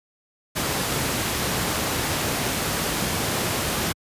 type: noise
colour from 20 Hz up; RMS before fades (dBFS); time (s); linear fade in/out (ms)
pink; -24; 0.55-3.93; 20
effects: high-pass 80 Hz 12 dB/octave + resampled to 32000 Hz